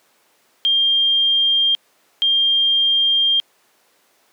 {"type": "tone bursts at uneven times", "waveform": "sine", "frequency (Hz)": 3200, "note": "G7", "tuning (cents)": 35, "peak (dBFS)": -13, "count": 2, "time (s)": [[0.65, 1.75], [2.22, 3.4]], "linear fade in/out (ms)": 0, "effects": ["pink hiss -58 dBFS RMS until 4.32 s", "high-pass 400 Hz 12 dB/octave"]}